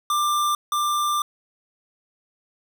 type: tone pair in turn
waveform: square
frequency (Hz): 1187 / 1187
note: D6 / D6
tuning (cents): +18 / +18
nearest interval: unison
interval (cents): 0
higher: neither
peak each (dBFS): -20 / -21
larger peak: first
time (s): 0.1-0.55 / 0.72-1.22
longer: second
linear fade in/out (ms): 2
effects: none